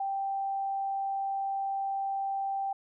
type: tone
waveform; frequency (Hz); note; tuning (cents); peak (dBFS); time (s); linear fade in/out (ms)
sine; 784; G5; 0; -29; 0-2.73; 5
effects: none